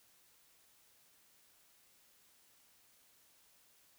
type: silence
effects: white hiss -68 dBFS RMS until 3.98 s